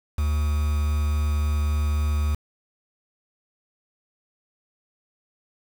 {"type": "tone with quantisation", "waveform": "triangle", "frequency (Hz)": 74.7, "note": "D2", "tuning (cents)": 30, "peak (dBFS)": -18, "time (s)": [0.18, 2.35], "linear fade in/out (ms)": 5, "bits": 6, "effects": []}